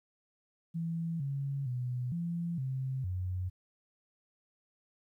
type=tone with pitch steps; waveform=sine; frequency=166 / 138.8 / 124.5 / 170.5 / 131.8 / 91.6 Hz; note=E3 / C#3 / B2 / F3 / C3 / F#2; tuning=+12 / +3 / +14 / -41 / +13 / -17 cents; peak=-32 dBFS; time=0.74-3.5 s; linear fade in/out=20 ms; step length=460 ms; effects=12-bit